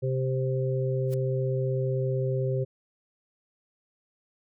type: harmonic tone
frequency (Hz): 130.81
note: C3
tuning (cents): 0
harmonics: 1 / 3 / 4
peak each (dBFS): -26 / -31 / -32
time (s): 0.02-2.65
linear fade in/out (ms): 20
type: noise with exponential growth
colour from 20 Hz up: white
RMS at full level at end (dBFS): -41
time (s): 1.07-1.14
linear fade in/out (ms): 1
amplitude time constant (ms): 15
effects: none